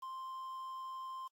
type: tone with quantisation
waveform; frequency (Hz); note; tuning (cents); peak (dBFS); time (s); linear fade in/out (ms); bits
triangle; 1048; C6; +2; -40; 0.02-1.28; 10; 10
effects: AAC 64 kbps